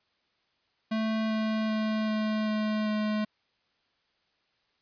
square tone with pitch steps, 220 / 218.6 / 217.2 / 215.8 / 214.5 / 213.1 Hz, A3 / A3 / A3 / A3 / A3 / G#3, 0 / -11 / -22 / -33 / -44 / +45 cents, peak -27 dBFS, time 0.91-3.25 s, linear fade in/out 10 ms, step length 390 ms, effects white hiss -72 dBFS RMS until 4.81 s + resampled to 11025 Hz

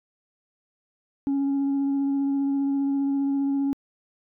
sine tone with vibrato, 277.2 Hz, C#4, in tune, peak -19 dBFS, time 1.27-3.73 s, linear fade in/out 0 ms, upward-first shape sine, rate 15 Hz, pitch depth 12 cents each way, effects tanh soft clip ceiling -20 dBFS

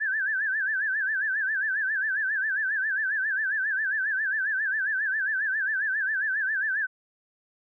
sine tone with vibrato, 1641 Hz, G#6, 21 cents flat, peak -24 dBFS, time 0-6.87 s, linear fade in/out 20 ms, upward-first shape sine, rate 7.4 Hz, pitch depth 140 cents each way, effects none

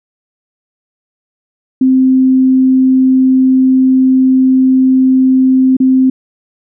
sine tone with dropouts, 260.5 Hz, C4, 7 cents flat, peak -5 dBFS, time 1.81-6.1 s, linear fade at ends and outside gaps 5 ms, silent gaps 5.768-5.801 s, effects none

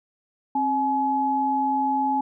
sine tone pair together, 267.2 / 848.3 Hz, C4 / G#5, +36 / +36 cents, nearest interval octave + minor sixth, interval 2000 cents, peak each -26 / -21 dBFS, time 0.55-2.21 s, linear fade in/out 5 ms, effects none

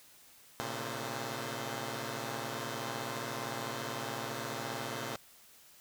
5% pulse tone cluster, 115.3 / 134.8 / 148.8 / 220.9 / 519 Hz, A#2 / C#3 / D3 / A3 / C5, -19 / -48 / +23 / +7 / -14 cents, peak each -29 / -30 / -35 / -37 / -34 dBFS, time 0.6-5.16 s, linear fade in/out 0 ms, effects white hiss -59 dBFS RMS until 5.8 s

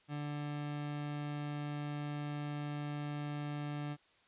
30% pulse tone, 146.83 Hz, D3, in tune, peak -35 dBFS, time 0.08-3.97 s, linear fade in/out 50 ms, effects white hiss -68 dBFS RMS until 4.27 s + resampled to 8000 Hz

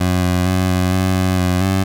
20% pulse tone with pitch steps, 90.8 / 89.7 / 92.7 / 91.4 / 93.5 / 92.8 / 90.6 / 95.4 Hz, F#2 / F2 / F#2 / F#2 / F#2 / F#2 / F#2 / G2, -32 / +47 / +4 / -21 / +19 / +6 / -36 / -47 cents, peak -9 dBFS, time 0-1.84 s, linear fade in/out 10 ms, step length 230 ms, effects none

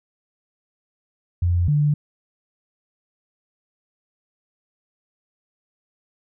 sine tone pair in turn, 87.5 / 147.57 Hz, F2 / D3, +4 / +9 cents, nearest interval major sixth, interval 905 cents, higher second, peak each -16 / -15 dBFS, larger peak second, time 1.42-1.68 / 1.68-1.94 s, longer neither, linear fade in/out 5 ms, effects none

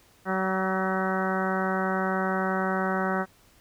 harmonic tone with a mistuned harmonic, 189.2 Hz, F#3, 39 cents sharp, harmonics 1 / 2 / 3 / 4 / 5 / 6 / 7 / 8 / 9 / 10, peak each -29 / -32 / -33 / -32 / -36 / -36 / -34 / -33 / -44 / -38 dBFS, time 0.25-3.26 s, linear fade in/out 50 ms, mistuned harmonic 7, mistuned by -24 cents, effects pink hiss -59 dBFS RMS until 3.6 s

